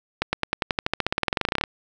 accelerating click train, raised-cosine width 0.3 ms, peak -5 dBFS, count 25, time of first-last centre 0.22-1.638 s, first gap 110 ms, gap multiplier 0.94, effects none

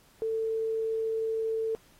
sine tone, 445.8 Hz, A4, 23 cents sharp, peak -27 dBFS, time 0.22-1.75 s, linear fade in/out 0 ms, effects pink hiss -61 dBFS RMS until 1.99 s + AAC 48 kbps

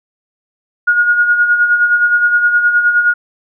sine tone with tremolo, 1438 Hz, F#6, 50 cents flat, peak -6 dBFS, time 0.87-3.14 s, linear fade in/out 10 ms, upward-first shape sine, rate 9.6 Hz, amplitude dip 55%, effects none

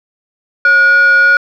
sine tone with frequency modulation, 1445 Hz, F#6, 41 cents flat, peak -3 dBFS, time 0.65-1.37 s, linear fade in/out 2 ms, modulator 897 Hz, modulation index 0.23, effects tanh soft clip ceiling -3 dBFS

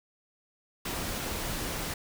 pink noise, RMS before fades -34 dBFS, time 0.85-1.94 s, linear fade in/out 5 ms, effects none

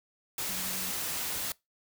sine tone in noise, 186.1 Hz, F#3, 10 cents sharp, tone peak -44 dBFS, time 0.49-0.91 s, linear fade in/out 2 ms, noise white, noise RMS -34 dBFS, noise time 0.38-1.52 s, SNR -13 dB, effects noise-tail reverb RT60 0.2 s tail -23 dB re dry

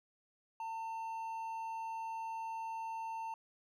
triangle tone with hard clipping, 900 Hz, A5, 39 cents sharp, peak -40 dBFS, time 0.6-3.34 s, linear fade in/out 2 ms, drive 7 dB, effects none

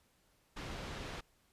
pink low-pass noise, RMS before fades -44 dBFS, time 0.56-1.21 s, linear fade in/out 10 ms, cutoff 4300 Hz, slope 12 dB/octave, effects pink hiss -72 dBFS RMS until 1.52 s + resampled to 32000 Hz

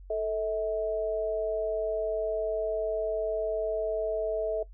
sine tone pair together, 440 / 642.8 Hz, A4 / E5, 0 / -44 cents, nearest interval perfect fifth, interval 656 cents, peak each -30 / -29 dBFS, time 0.1-4.63 s, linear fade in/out 5 ms, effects noise-tail reverb RT60 0.1 s tail -18 dB re dry + added 46 Hz sine -45 dBFS peak until 4.73 s

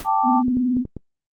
pink noise with exponential decay, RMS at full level -28 dBFS, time 0-0.12 s, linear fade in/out 1 ms, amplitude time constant 26 ms
sine chord, G suspended second, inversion none, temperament equal, 784 / 880 / 1174.7 Hz, G5 / A5 / D6, 0 / 0 / 0 cents, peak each -21 / -19 / -23 dBFS, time 0.04-0.43 s, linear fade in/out 50 ms
sine tone with vibrato, 249.7 Hz, B3, 19 cents sharp, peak -17 dBFS, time 0.23-0.85 s, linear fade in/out 50 ms, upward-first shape sine, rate 19 Hz, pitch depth 67 cents each way
clicks, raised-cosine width 3 ms, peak -18 dBFS, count 5, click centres 0.482 / 0.57 / 0.768 / 0.853 / 0.967 s
effects noise-tail reverb RT60 0.1 s tail -26 dB re dry + Opus 32 kbps

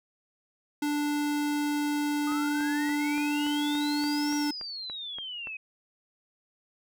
square tone, 293.7 Hz, D4, in tune, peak -27 dBFS, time 0.82-4.51 s, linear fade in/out 5 ms
sine exponential two-way sweep, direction up then down, 1222 to 5720 to 2506 Hz, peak -35 dBFS, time 2.27-5.57 s, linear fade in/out 5 ms, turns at 4.35 s
click train, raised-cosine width 0.5 ms, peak -28 dBFS, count 12, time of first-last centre 2.32-5.472 s, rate 3.49 Hz
effects none

